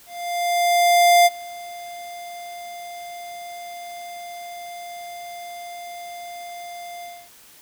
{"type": "tone with ADSR envelope", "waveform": "square", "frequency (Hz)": 698.5, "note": "F5", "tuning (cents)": 0, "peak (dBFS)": -11, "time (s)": [0.06, 7.3], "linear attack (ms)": 1200, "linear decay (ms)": 32, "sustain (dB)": -23, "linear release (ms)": 260, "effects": ["white hiss -49 dBFS RMS until 7.61 s"]}